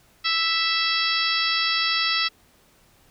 harmonic tone, 659.3 Hz, E5, in tune, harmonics 2 / 3 / 4 / 5 / 6 / 7 / 8, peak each -28 / -28 / -28 / -28 / -28 / -28 / -28 dBFS, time 0.24-2.29 s, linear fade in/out 20 ms, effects pink hiss -58 dBFS RMS until 3.1 s

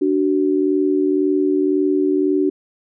sine tone pair together, 293.7 / 375.6 Hz, D4 / F#4, 0 / +26 cents, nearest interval major third, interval 426 cents, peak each -17 dBFS, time 0.01-2.5 s, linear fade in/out 10 ms, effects none

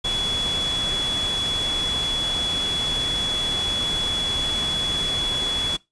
sine tone in noise, 3390 Hz, G#7, 35 cents sharp, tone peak -22 dBFS, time 0.04-5.77 s, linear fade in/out 10 ms, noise pink, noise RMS -30 dBFS, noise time 0.04-5.77 s, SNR +5 dB, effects noise-tail reverb RT60 0.2 s tail -20 dB re dry + resampled to 22050 Hz

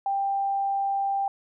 sine tone, 790 Hz, G5, 13 cents sharp, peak -23 dBFS, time 0.06-1.28 s, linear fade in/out 2 ms, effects none

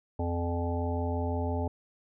harmonic tone, 85.9 Hz, F2, 28 cents flat, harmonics 1 / 3 / 5 / 7 / 9 / 10, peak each -30 / -35 / -37 / -38 / -40 / -40 dBFS, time 0.19-1.68 s, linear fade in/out 5 ms, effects none

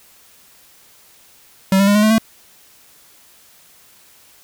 square tone with pitch steps, 191.9 / 197.75 / 203.8 / 210 / 216.4 / 223 Hz, G3 / G3 / G#3 / G#3 / A3 / A3, -37 / +15 / -32 / +19 / -29 / +23 cents, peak -11 dBFS, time 1.72-2.182 s, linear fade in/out 2 ms, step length 77 ms, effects white hiss -49 dBFS RMS until 4.43 s

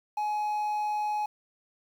triangle tone with quantisation, 842 Hz, G#5, 24 cents sharp, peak -25 dBFS, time 0.17-1.26 s, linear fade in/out 5 ms, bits 9, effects none

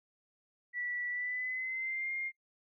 sine tone with pitch glide, 1955 to 2120 Hz, B6 to C7, -18 to +22 cents, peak -34 dBFS, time 0.73-2.32 s, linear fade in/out 50 ms, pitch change +140 cents, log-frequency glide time 1.09-2.11 s, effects noise-tail reverb RT60 0.1 s tail -22 dB re dry

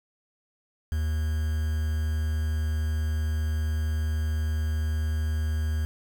triangle tone with quantisation, 77.78 Hz, D#2, in tune, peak -22 dBFS, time 0.92-5.85 s, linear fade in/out 0 ms, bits 7, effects none

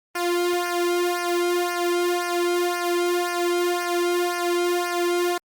sawtooth tone with flanger, 350.9 Hz, F4, 8 cents sharp, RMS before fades -23 dBFS, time 0.15-5.38 s, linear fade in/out 5 ms, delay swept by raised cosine 0.26 to 1.76 ms, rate 1.9 Hz, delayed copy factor -1, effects Opus 24 kbps

